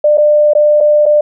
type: tone with dropouts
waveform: sine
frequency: 597 Hz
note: D5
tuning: 28 cents sharp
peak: -5 dBFS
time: 0.04-1.21 s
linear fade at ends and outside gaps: 5 ms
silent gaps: 0.174-0.18 / 0.535-0.55 / 0.805-0.808 / 1.057-1.062 s
effects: none